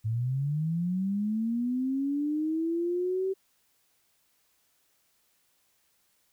sine linear sweep, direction up, 106.9 to 386.8 Hz, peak -26 dBFS, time 0.04-3.34 s, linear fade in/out 20 ms, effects white hiss -70 dBFS RMS until 6.32 s

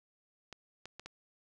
clicks, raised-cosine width 0.2 ms, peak -28 dBFS, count 4, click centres 0.527 / 0.856 / 0.996 / 1.06 s, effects none

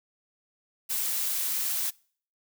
blue noise, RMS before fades -29 dBFS, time 0.89-1.91 s, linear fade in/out 20 ms, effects noise-tail reverb RT60 0.5 s tail -25 dB re dry

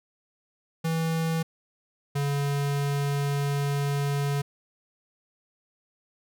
square tone pair in turn, 163 / 141.94 Hz, E3 / C#3, -19 / +41 cents, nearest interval major second, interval 240 cents, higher first, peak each -25 dBFS, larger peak neither, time 0.84-1.43 / 2.15-4.42 s, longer second, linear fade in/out 10 ms, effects none

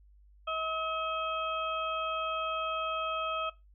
harmonic tone, 640 Hz, D#5, 49 cents sharp, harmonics 1 / 2 / 4 / 5, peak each -37 / -33 / -41 / -40 dBFS, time 0.47-3.5 s, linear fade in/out 10 ms, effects noise-tail reverb RT60 0.2 s tail -17 dB re dry + added 50 Hz sine -56 dBFS peak until 3.74 s

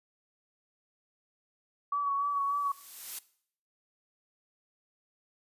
sine tone with vibrato, 1133 Hz, C#6, 37 cents sharp, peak -27 dBFS, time 1.92-2.72 s, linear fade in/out 5 ms, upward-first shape sine, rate 3.4 Hz, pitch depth 29 cents each way
blue noise with exponential growth, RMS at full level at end -36 dBFS, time 2.13-3.19 s, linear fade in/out 5 ms, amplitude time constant 230 ms
effects noise-tail reverb RT60 0.6 s tail -19 dB re dry + resampled to 32000 Hz

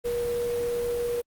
sine tone in noise, 478.3 Hz, A#4, 44 cents sharp, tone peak -25 dBFS, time 0.04-1.22 s, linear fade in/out 20 ms, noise pink, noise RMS -39 dBFS, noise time 0.04-1.22 s, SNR +11 dB, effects Opus 32 kbps

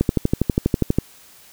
click train, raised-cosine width 3 ms, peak -3 dBFS, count 13, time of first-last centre 0.01-0.986 s, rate 12.3 Hz, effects white hiss -48 dBFS RMS until 1.52 s

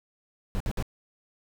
brown noise bursts, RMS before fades -28 dBFS, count 3, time 0.55-0.825 s, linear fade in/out 0 ms, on 53 ms, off 58 ms, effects none

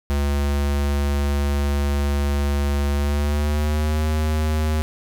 square tone with pitch glide, 71.3 to 77.31 Hz, C#2 to D#2, +49 to -11 cents, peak -19 dBFS, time 0.1-4.82 s, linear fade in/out 0 ms, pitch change +140 cents, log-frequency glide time 2.92-4.05 s, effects none

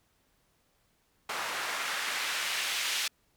white noise with band-pass filter sweep, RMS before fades -33 dBFS, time 1.29-3.08 s, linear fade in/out 5 ms, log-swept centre 1100 to 3000 Hz, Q 1, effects pink hiss -71 dBFS RMS until 3.36 s

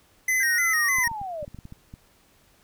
square tone with vibrato, 1947 Hz, B6, 25 cents flat, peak -21 dBFS, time 0.28-1.08 s, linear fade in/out 5 ms, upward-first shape square, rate 3.3 Hz, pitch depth 72 cents each way
sine linear sweep, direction down, 1626 to 567 Hz, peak -30 dBFS, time 0.4-1.45 s, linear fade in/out 5 ms
clicks, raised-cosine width 5 ms, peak -28 dBFS, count 11, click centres 0.985 / 1.074 / 1.115 / 1.215 / 1.428 / 1.479 / 1.546 / 1.588 / 1.654 / 1.724 / 1.939 s
effects pink hiss -60 dBFS RMS until 2.63 s

